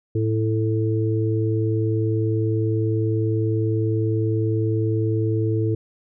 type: harmonic tone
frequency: 110 Hz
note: A2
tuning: in tune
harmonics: 1 / 3 / 4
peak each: -20 / -25 / -26 dBFS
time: 0.15-5.75 s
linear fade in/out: 5 ms
effects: none

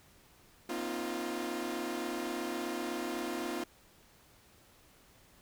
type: tone cluster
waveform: sawtooth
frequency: 240 / 267.8 / 311.4 / 347.8 Hz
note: B3 / C4 / D#4 / F4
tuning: -49 / +40 / +2 / -7 cents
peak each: -38 / -38 / -38 / -34 dBFS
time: 0.69-3.64 s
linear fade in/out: 5 ms
effects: pink hiss -62 dBFS RMS until 5.41 s

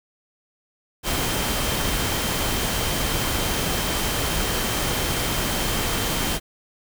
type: tone in noise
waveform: sine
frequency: 3136 Hz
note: G7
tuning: in tune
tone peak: -34 dBFS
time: 1.03-6.4 s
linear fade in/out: 50 ms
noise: pink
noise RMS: -24 dBFS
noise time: 1.03-6.4 s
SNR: -13 dB
effects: none

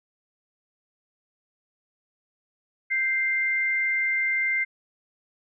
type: tone pair together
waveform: sine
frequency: 1568 / 2093 Hz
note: G6 / C7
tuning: 0 / 0 cents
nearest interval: perfect fourth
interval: 500 cents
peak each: -32 / -22 dBFS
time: 2.9-4.65 s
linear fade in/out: 20 ms
effects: none

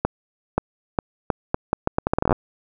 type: accelerating click train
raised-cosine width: 1 ms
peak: -4 dBFS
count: 18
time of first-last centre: 0.05-2.327 s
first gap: 530 ms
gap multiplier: 0.77
effects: none

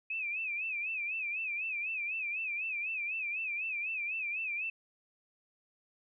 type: tone with vibrato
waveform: sine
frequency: 2500 Hz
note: D#7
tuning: 8 cents sharp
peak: -33 dBFS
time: 0.1-4.7 s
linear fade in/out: 5 ms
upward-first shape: sine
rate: 4 Hz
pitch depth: 120 cents each way
effects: none

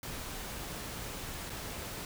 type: noise with dropouts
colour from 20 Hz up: pink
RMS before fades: -41 dBFS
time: 0.03-2.05 s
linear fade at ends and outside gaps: 1 ms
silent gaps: 1.497-1.501 s
effects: none

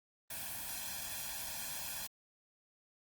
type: noise with comb filter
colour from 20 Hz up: white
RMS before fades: -42 dBFS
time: 0.3-2.07 s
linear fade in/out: 5 ms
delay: 1.2 ms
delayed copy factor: +0.85
effects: Opus 32 kbps

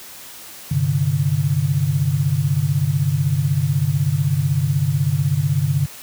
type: chord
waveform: sine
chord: G suspended fourth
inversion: none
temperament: equal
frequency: 98 / 130.81 / 146.83 Hz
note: G2 / C3 / D3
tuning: 0 / 0 / 0 cents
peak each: -23 / -20 / -18 dBFS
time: 0.71-5.86 s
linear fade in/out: 5 ms
effects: white hiss -38 dBFS RMS until 6.02 s + high-pass 60 Hz 12 dB/octave

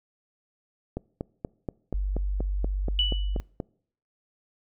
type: click train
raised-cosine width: 2 ms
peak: -17 dBFS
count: 12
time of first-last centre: 0.97-3.602 s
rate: 4.18 Hz
type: tone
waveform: sine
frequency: 48.46 Hz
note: G1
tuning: 19 cents flat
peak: -24 dBFS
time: 1.94-3.4 s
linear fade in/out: 0 ms
type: tone with exponential decay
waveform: sine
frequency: 2960 Hz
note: F#7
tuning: in tune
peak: -19 dBFS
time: 2.99-3.39 s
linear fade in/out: 1 ms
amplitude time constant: 85 ms
effects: noise-tail reverb RT60 0.6 s tail -25 dB re dry

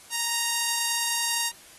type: tone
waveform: 5% pulse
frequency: 932.3 Hz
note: A#5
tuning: in tune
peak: -14 dBFS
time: 0.1-1.52 s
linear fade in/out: 50 ms
effects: white hiss -50 dBFS RMS until 1.78 s + AAC 32 kbps

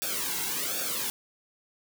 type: noise with flanger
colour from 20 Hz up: white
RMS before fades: -31 dBFS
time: 0.02-1.1 s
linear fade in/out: 0 ms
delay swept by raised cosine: 0.98 to 1.69 ms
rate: 1.3 Hz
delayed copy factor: -0.85
effects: none

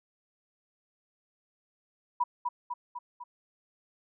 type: tone with echo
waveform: sine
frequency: 976 Hz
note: B5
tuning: 21 cents flat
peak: -23 dBFS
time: 2.2-2.24 s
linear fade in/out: 10 ms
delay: 250 ms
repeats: 4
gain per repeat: -4 dB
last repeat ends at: 3.24 s
effects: none

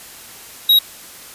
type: tone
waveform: square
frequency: 3820 Hz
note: A#7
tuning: 42 cents sharp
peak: -9 dBFS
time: 0.69-0.79 s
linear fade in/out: 5 ms
effects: white hiss -38 dBFS RMS until 1.34 s + resampled to 32000 Hz

